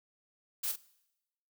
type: noise with echo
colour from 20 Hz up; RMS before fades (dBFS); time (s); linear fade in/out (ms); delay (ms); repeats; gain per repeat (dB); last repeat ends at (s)
blue; -34; 0.63-0.72; 10; 42; 1; -7; 0.762
effects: noise-tail reverb RT60 0.9 s tail -21 dB re dry